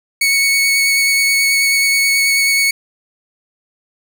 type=tone with vibrato; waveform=sawtooth; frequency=2217 Hz; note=C#7; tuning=in tune; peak=-8 dBFS; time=0.21-2.71 s; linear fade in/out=5 ms; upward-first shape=sine; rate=9.3 Hz; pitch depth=11 cents each way; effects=none

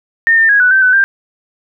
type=tone with pitch steps; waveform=sine; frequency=1823 / 1803 / 1652 / 1485 / 1553 / 1505 / 1585 Hz; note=A#6 / A6 / G#6 / F#6 / G6 / F#6 / G6; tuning=-39 / +42 / -10 / +6 / -17 / +29 / +19 cents; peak=-6 dBFS; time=0.27-1.04 s; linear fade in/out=0 ms; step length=110 ms; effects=none

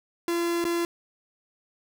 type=tone with dropouts; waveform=45% pulse; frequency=341.7 Hz; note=F4; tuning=38 cents flat; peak=-24 dBFS; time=0.28-0.85 s; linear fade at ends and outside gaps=1 ms; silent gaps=0.642-0.651 s; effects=none

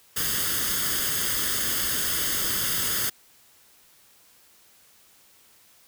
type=noise with comb filter; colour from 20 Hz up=white; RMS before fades=-26 dBFS; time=0.16-3.1 s; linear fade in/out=10 ms; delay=0.61 ms; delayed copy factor=+0.7; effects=white hiss -57 dBFS RMS until 5.87 s

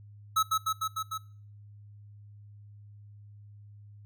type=tone with echo; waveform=square; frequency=1292 Hz; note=E6; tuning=35 cents flat; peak=-23 dBFS; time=0.36-0.43 s; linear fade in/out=10 ms; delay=150 ms; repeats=5; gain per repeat=-2 dB; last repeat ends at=1.18 s; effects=noise-tail reverb RT60 0.5 s tail -20 dB re dry + added 103 Hz sine -48 dBFS peak until 4.05 s

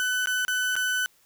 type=tone with dropouts; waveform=35% pulse; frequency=1502 Hz; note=F#6; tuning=26 cents sharp; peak=-22 dBFS; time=0-1.06 s; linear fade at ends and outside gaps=0 ms; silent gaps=0.258-0.272 / 0.45-0.481 / 0.755-0.764 s; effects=white hiss -62 dBFS RMS until 1.25 s

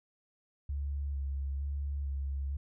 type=tone with vibrato; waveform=sine; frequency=69.8 Hz; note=C#2; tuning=13 cents sharp; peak=-32 dBFS; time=0.69-2.57 s; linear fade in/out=5 ms; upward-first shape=square; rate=1.1 Hz; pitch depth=23 cents each way; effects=none

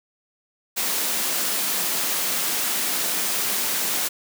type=high-pass noise; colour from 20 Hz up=white; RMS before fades=-24 dBFS; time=0.76-4.09 s; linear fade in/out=20 ms; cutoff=160 Hz; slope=48 dB/octave; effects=none

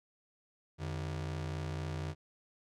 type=ring-modulated tone; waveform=45% pulse; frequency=118 Hz; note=A#2; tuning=22 cents sharp; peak=-33 dBFS; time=0.78-2.15 s; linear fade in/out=50 ms; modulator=32 Hz; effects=low-pass 7000 Hz 12 dB/octave

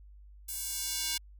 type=tone with high-pass filter sweep; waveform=square; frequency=315.9 Hz; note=D#4; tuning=26 cents sharp; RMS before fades=-35 dBFS; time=0.48-1.18 s; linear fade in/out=10 ms; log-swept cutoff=10000 to 3500 Hz; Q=0.86; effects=added 50 Hz sine -50 dBFS peak until 1.39 s

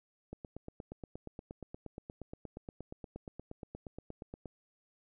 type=click train; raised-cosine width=2 ms; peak=-30 dBFS; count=36; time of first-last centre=0.33-4.457 s; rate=8.48 Hz; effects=none

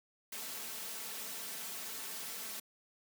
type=noise with comb filter; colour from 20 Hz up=white; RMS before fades=-43 dBFS; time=0.32-2.6 s; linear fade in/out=5 ms; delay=4.5 ms; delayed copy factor=+0.55; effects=high-pass 150 Hz 12 dB/octave

